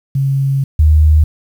sine tone pair in turn, 136.7 / 76.96 Hz, C#3 / D#2, -24 / -18 cents, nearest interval minor seventh, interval 994 cents, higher first, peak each -11 / -5 dBFS, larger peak second, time 0.15-0.64 / 0.79-1.24 s, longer first, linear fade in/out 5 ms, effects 7-bit

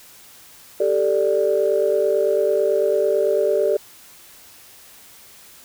sine chord, G suspended second, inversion none, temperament just, 392 / 441 / 588 Hz, G4 / A4 / D5, 0 / +4 / +2 cents, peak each -20 / -20 / -19 dBFS, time 0.8-3.77 s, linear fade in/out 5 ms, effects tanh soft clip ceiling -7 dBFS + white hiss -46 dBFS RMS until 5.64 s

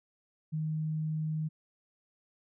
sine tone, 156 Hz, D#3, 5 cents sharp, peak -30 dBFS, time 0.52-1.49 s, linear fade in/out 20 ms, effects none

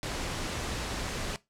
pink noise, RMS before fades -34 dBFS, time 0.03-1.36 s, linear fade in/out 0 ms, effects noise-tail reverb RT60 0.2 s tail -19 dB re dry + low-pass 8000 Hz 12 dB/octave

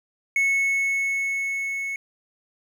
triangle tone with level ramp, 2200 Hz, C#7, 14 cents flat, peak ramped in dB -16 to -25 dBFS, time 0.36-1.96 s, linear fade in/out 2 ms, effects 9-bit

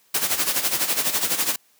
white noise with tremolo, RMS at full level -20 dBFS, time 0.14-1.56 s, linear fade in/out 5 ms, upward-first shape sine, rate 12 Hz, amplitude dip 70%, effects white hiss -60 dBFS RMS until 1.79 s + high-pass 150 Hz 12 dB/octave

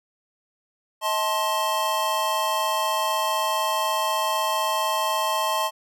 square chord, A diminished, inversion second, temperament just, 633.6 / 880 / 1056 Hz, Eb5 / A5 / C6, +31 / 0 / +16 cents, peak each -29 / -27 / -26 dBFS, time 1.01-5.71 s, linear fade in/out 50 ms, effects none

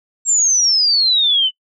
sine exponential sweep, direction down, 7570 to 2973 Hz, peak -11 dBFS, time 0.25-1.51 s, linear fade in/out 50 ms, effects noise-tail reverb RT60 0.1 s tail -24 dB re dry

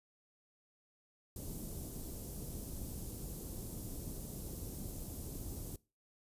pink band-stop noise, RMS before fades -44 dBFS, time 1.36-5.76 s, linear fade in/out 2 ms, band 360 to 9400 Hz, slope 12 dB/octave, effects noise-tail reverb RT60 0.3 s tail -22 dB re dry + resampled to 32000 Hz

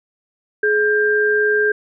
sine tone pair together, 422 / 1591 Hz, G#4 / G6, +28 / +25 cents, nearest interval octave + major seventh, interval 2297 cents, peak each -16 / -16 dBFS, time 0.63-1.72 s, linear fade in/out 5 ms, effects none

